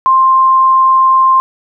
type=tone; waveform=sine; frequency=1052 Hz; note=C6; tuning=9 cents sharp; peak=-5 dBFS; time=0.06-1.4 s; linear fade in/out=0 ms; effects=none